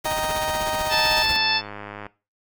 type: noise with tremolo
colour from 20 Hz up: pink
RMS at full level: -30 dBFS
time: 0.04-1.37 s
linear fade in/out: 10 ms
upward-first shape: sine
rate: 16 Hz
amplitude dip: 70%
type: chord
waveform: 35% pulse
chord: Eb major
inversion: none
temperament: just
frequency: 622.3 / 777.8 / 933.4 Hz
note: Eb5 / G5 / Bb5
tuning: 0 / -14 / +2 cents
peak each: -25 / -29 / -25 dBFS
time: 0.05-1.23 s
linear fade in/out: 5 ms
type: harmonic tone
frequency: 879 Hz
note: A5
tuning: 2 cents flat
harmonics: 1 / 2 / 3 / 4 / 5 / 6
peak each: -26 / -26 / -26 / -26 / -26 / -26 dBFS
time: 0.89-1.62 s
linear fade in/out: 50 ms
type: click train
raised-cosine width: 0.5 ms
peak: -20 dBFS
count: 84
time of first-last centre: 1.26-2.066 s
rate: 103 Hz
effects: noise-tail reverb RT60 0.3 s tail -19 dB re dry